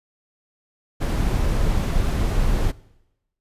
brown noise, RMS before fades -20 dBFS, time 1-2.72 s, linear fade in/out 20 ms, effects noise-tail reverb RT60 0.9 s tail -21 dB re dry + resampled to 32000 Hz

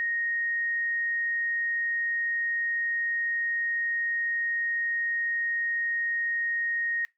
sine tone, 1866 Hz, A#6, 1 cent sharp, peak -26 dBFS, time 0-7.05 s, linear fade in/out 0 ms, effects noise-tail reverb RT60 0.2 s tail -22 dB re dry

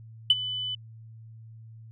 sine tone with ADSR envelope, 3000 Hz, F#7, 23 cents sharp, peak -12 dBFS, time 0.3-0.75 s, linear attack 3 ms, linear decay 34 ms, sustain -17 dB, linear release 4 ms, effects tanh soft clip ceiling -8 dBFS + added 112 Hz sine -44 dBFS peak until 1.91 s

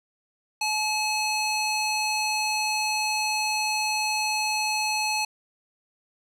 square tone with band-pass filter, 857 Hz, A5, 46 cents flat, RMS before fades -26 dBFS, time 0.61-5.25 s, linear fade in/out 5 ms, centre 4500 Hz, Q 0.72, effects none

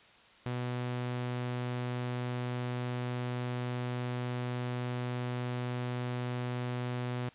sawtooth tone, 123.47 Hz, B2, in tune, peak -29 dBFS, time 0.46-7.29 s, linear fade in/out 0 ms, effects white hiss -58 dBFS RMS until 7.34 s + resampled to 8000 Hz

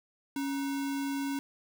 sine tone with sample-and-hold, 277.2 Hz, C#4, in tune, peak -30 dBFS, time 0.36-1.39 s, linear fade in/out 2 ms, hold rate 1225 Hz, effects none

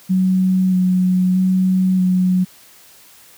sine tone with vibrato, 185 Hz, F#3, in tune, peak -12 dBFS, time 0.09-2.45 s, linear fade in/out 20 ms, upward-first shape square, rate 0.79 Hz, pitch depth 13 cents each way, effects white hiss -46 dBFS RMS until 3.37 s + high-pass 60 Hz 12 dB/octave

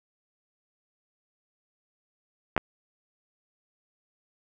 clicks, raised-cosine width 0.5 ms, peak -9 dBFS, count 2, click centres 2.565 / 2.578 s, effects none

